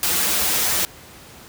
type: noise with comb filter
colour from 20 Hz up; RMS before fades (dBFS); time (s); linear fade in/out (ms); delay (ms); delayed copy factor
white; -20; 0.03-0.85; 0; 7.5; -0.85
effects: pink hiss -43 dBFS RMS until 1.48 s + high-pass 60 Hz 12 dB/octave